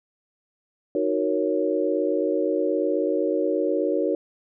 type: chord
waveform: sine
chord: D# minor seventh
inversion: none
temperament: equal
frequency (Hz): 311.1 / 370 / 466.2 / 554.4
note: D#4 / F#4 / A#4 / C#5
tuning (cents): 0 / 0 / 0 / 0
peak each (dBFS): -26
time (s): 0.95-4.15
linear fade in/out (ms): 2
effects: none